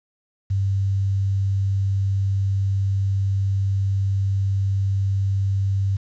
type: tone with quantisation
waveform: sine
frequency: 97.7 Hz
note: G2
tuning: 5 cents flat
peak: -18 dBFS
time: 0.5-5.97 s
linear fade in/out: 10 ms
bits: 8
effects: resampled to 16000 Hz